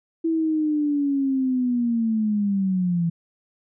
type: linear sweep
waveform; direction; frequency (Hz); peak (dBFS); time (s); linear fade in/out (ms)
sine; down; 329.6 to 165.9; -19; 0.24-3.1; 10
effects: none